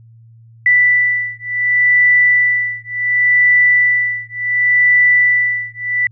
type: beating tone pair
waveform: sine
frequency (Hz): 1975.5 / 1976.19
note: B6 / B6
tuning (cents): 0 / +1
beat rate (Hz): 0.69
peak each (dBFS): -13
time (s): 0.66-6.07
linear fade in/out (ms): 2
effects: added 114 Hz sine -40 dBFS peak until 6.11 s